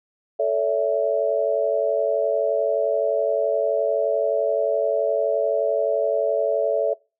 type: chord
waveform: sine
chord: A major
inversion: none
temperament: equal with one note detuned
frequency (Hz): 440 / 567.7 / 659.3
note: A4 / C#5 / E5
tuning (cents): 0 / +41 / 0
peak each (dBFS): -24 / -22 / -22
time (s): 0.39-6.94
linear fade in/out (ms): 10
effects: noise-tail reverb RT60 0.3 s tail -24 dB re dry